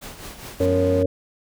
pink noise with tremolo, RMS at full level -35 dBFS, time 0.01-0.67 s, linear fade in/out 20 ms, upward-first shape triangle, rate 4.9 Hz, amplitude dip 65%
sawtooth chord, F diminished, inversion none, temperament equal, 174.61 / 207.7 / 246.9 Hz, F3 / Ab3 / Cb4, 0 / 0 / 0 cents, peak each -29 / -35 / -34 dBFS, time 0.6-1.03 s, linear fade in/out 5 ms
harmonic tone, 92.5 Hz, F#2, in tune, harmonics 1 / 3 / 5 / 6, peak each -23 / -23 / -21 / -21 dBFS, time 0.6-1.06 s, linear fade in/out 5 ms
effects none

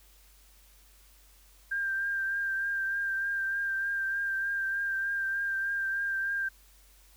sine tone with vibrato, 1588 Hz, G6, 22 cents sharp, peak -28 dBFS, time 1.71-6.49 s, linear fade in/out 10 ms, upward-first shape triangle, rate 3.3 Hz, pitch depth 26 cents each way, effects added 48 Hz sine -58 dBFS peak until 7.16 s + white hiss -61 dBFS RMS until 7.16 s

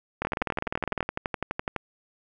two click trains, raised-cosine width 0.5 ms, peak -12 / -12 dBFS, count 19 / 17, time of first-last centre 0.25-1.763 / 0.22-1.028 s, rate 11.9 / 19.8 Hz, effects none

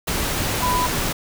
sine tone in noise, 995 Hz, B5, 13 cents sharp, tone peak -19 dBFS, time 0.62-0.87 s, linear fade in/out 10 ms, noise pink, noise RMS -23 dBFS, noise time 0.07-1.13 s, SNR +1 dB, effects none

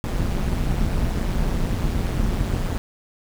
brown noise with amplitude modulation, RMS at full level -19 dBFS, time 0.04-2.78 s, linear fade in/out 0 ms, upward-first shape sine, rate 181 Hz, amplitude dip 70%, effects none

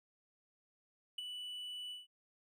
triangle tone with ADSR envelope, 2966 Hz, F#7, 4 cents sharp, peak -34 dBFS, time 1.18-2.07 s, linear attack 6 ms, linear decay 13 ms, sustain -7 dB, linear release 160 ms, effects none

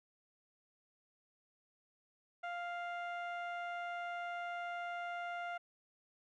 15% pulse tone with low-pass filter, 698.5 Hz, F5, in tune, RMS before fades -42 dBFS, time 2.43-5.58 s, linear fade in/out 10 ms, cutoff 1700 Hz, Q 0.57, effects none

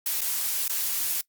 blue noise with dropouts, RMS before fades -27 dBFS, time 0.06-1.21 s, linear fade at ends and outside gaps 2 ms, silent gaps 0.208-0.216 / 0.68-0.696 s, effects noise-tail reverb RT60 0.1 s tail -21 dB re dry + Opus 48 kbps

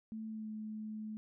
sine tone with pitch glide, 220 to 215.7 Hz, A3 to A3, 0 to -34 cents, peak -40 dBFS, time 0.12-1.17 s, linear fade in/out 0 ms, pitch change -34 cents, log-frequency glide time 0.27-0.5 s, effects none

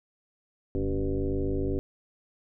sine tone with frequency modulation, 180 Hz, F#3, 47 cents flat, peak -25 dBFS, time 0.75-1.79 s, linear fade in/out 0 ms, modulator 102 Hz, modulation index 2.7, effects none

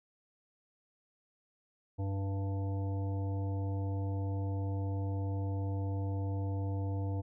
harmonic tone with a mistuned harmonic, 98 Hz, G2, in tune, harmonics 1 / 3 / 5 / 7 / 9, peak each -32 / -42 / -46 / -49 / -51 dBFS, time 1.98-7.22 s, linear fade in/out 20 ms, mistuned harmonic 1, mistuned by -18 cents, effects none

